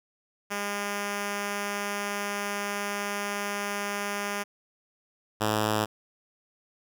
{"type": "tone pair in turn", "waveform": "5% pulse", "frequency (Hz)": [203.2, 107.36], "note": ["G#3", "A2"], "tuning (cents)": [-38, -42], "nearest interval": "major seventh", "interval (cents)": 1104, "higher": "first", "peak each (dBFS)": [-18, -13], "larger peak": "second", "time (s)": [[0.5, 4.44], [5.4, 5.86]], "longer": "first", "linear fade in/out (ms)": 20, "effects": []}